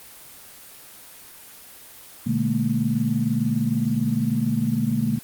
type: tone cluster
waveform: sine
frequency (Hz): 121.4 / 148.1 / 210.3 / 230.1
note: B2 / D3 / G#3 / A#3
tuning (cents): -29 / +15 / +22 / -22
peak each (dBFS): -27 / -27 / -25 / -23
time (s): 2.26-5.19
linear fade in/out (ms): 10
effects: white hiss -44 dBFS RMS until 5.23 s + Opus 24 kbps